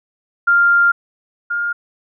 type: tone pair in turn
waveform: sine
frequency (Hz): 1396.9 / 1412.3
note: F6 / F6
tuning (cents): 0 / +19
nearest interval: unison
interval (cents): 19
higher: second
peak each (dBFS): -9 / -17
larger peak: first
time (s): 0.47-0.92 / 1.5-1.73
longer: first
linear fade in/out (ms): 10
effects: none